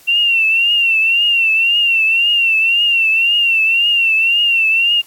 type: tone with vibrato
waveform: sine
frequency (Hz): 2733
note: F7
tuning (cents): -38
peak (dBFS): -10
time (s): 0.07-5.02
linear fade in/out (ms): 20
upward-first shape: triangle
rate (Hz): 1.9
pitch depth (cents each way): 86
effects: white hiss -45 dBFS RMS until 5.06 s + AAC 64 kbps